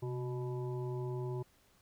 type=harmonic tone with a mistuned harmonic; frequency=123.47 Hz; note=B2; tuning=in tune; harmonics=1 / 3 / 5 / 7 / 8; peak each=-37 / -40 / -53 / -52 / -53 dBFS; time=0.02-1.43 s; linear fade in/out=10 ms; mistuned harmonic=1; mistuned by=+82 cents; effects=pink hiss -68 dBFS RMS until 1.81 s